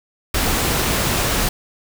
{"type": "noise", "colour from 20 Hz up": "pink", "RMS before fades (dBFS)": -19, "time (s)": [0.34, 1.49], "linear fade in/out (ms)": 5, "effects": []}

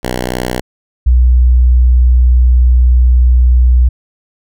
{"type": "tone pair in turn", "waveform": ["5% pulse", "sine"], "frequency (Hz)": [62, 61.67], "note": ["B1", "B1"], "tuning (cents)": [7, -2], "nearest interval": "unison", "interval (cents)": 9, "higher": "first", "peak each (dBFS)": -4, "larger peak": "neither", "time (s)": [[0.03, 0.61], [1.06, 3.89]], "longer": "second", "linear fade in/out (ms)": 10, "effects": []}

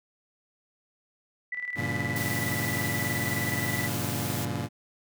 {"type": "tone with tremolo", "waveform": "sine", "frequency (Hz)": 1975.5, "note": "B6", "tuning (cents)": 0, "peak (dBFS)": -29, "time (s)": [1.52, 3.88], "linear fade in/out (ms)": 5, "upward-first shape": "square", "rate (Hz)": 19, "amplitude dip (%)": 60}
{"type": "chord", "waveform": "25% pulse", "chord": "G diminished seventh", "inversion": "none", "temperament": "just", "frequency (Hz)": [98, 117.6, 141.12, 169.34], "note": ["G2", "Bb2", "Db3", "Fb3"], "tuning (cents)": [0, 16, 31, 47], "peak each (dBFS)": [-31, -30, -31, -35], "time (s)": [1.75, 4.69], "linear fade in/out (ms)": 50}
{"type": "noise", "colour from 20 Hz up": "white", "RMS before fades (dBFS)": -36, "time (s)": [2.16, 4.45], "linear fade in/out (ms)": 2}
{"effects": []}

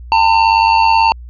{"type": "tone with amplitude modulation", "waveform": "square", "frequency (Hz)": 903, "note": "A5", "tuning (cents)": 45, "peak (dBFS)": -6, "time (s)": [0.12, 1.12], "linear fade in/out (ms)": 0, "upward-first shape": "sine", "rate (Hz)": 98.4, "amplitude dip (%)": 60, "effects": ["added 60 Hz sine -29 dBFS peak until 1.29 s", "resampled to 11025 Hz"]}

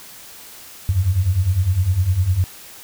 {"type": "beating tone pair", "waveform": "sine", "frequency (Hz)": [85.6, 95.5], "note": ["F2", "G2"], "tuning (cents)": [-34, -45], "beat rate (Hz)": 9.9, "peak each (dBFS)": [-20, -16], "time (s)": [0.89, 2.44], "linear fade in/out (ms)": 0, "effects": ["white hiss -40 dBFS RMS until 2.83 s"]}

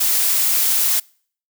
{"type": "noise", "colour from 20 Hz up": "blue", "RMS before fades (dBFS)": -17, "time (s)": [0, 1], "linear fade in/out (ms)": 10, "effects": ["noise-tail reverb RT60 0.5 s tail -26 dB re dry"]}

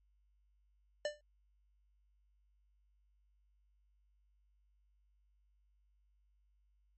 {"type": "tone with exponential decay", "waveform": "square", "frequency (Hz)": 594, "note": "D5", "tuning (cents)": 20, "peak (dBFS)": -32, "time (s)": [1.05, 1.21], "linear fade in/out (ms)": 2, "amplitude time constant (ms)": 33, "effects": ["added 50 Hz sine -70 dBFS peak until 6.97 s", "MP3 32 kbps"]}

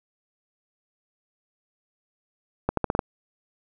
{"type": "accelerating click train", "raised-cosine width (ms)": 1, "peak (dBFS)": -8, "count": 6, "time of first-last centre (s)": [2.69, 2.992], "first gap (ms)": 83, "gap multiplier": 0.84, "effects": []}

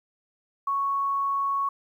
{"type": "tone", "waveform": "sine", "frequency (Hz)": 1108.7, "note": "C#6", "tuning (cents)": 0, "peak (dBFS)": -23, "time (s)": [0.67, 1.69], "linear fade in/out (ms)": 5, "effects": ["10-bit"]}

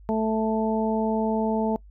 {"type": "harmonic tone", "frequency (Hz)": 220, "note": "A3", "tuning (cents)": 0, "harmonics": [1, 2, 3, 4], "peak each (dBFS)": [-24, -27, -29, -30], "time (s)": [0.09, 1.76], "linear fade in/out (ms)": 0, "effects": ["noise-tail reverb RT60 0.1 s tail -23 dB re dry", "added 50 Hz sine -45 dBFS peak until 1.9 s"]}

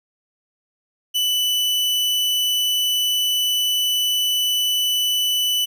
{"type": "tone", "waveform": "40% pulse", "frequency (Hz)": 2983, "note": "F#7", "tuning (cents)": 13, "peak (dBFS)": -17, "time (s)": [1.14, 5.66], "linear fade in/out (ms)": 20, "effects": []}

